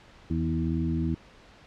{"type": "harmonic tone with a mistuned harmonic", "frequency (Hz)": 81, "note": "E2", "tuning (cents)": -30, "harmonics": [1, 2, 3, 4], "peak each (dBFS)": [-30, -29, -31, -32], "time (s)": [0.3, 1.15], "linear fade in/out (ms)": 5, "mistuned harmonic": 3, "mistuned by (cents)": 17, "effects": ["pink hiss -53 dBFS RMS until 1.66 s", "low-pass 4000 Hz 12 dB/octave"]}